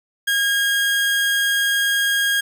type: tone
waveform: 30% pulse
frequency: 1629 Hz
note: G#6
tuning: 34 cents flat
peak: -14 dBFS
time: 0.27-2.41 s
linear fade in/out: 10 ms
effects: none